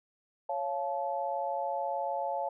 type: chord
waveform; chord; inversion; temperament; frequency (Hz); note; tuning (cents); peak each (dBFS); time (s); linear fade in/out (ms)
sine; Db augmented; none; just; 554.4 / 693 / 866.2; Db5 / F5 / A5; 0 / -14 / -27; -35 / -35 / -34; 0.49-2.49; 5
effects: none